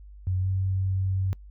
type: tone with pitch glide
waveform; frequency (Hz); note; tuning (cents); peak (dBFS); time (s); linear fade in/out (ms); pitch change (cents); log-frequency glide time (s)
sine; 92.5 to 95.05; F#2 to F#2; 0 to +47; -23; 0.27-1.33; 0; +47; 0.39-0.49
effects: noise-tail reverb RT60 0.1 s tail -26 dB re dry + added 50 Hz sine -43 dBFS peak until 1.5 s